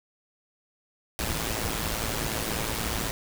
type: noise with amplitude modulation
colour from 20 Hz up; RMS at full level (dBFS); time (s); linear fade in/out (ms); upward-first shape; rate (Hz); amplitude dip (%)
pink; -27; 1.19-3.11; 0; sine; 111; 65
effects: none